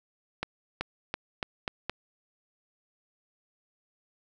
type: accelerating click train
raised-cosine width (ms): 0.3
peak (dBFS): -14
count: 6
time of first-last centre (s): 0.43-1.896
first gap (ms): 380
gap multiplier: 0.87
effects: none